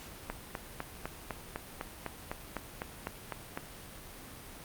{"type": "click train", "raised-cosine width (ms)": 0.5, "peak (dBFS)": -20, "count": 14, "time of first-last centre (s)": [0.3, 3.575], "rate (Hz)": 3.97, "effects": ["pink hiss -48 dBFS RMS until 4.64 s", "Opus 48 kbps"]}